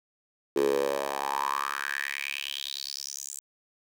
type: tone with high-pass filter sweep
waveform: 10% pulse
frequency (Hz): 69.7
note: C#2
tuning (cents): +10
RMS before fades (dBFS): -31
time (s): 0.56-3.4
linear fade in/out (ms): 5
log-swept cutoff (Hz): 380 to 7900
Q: 5.5
effects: none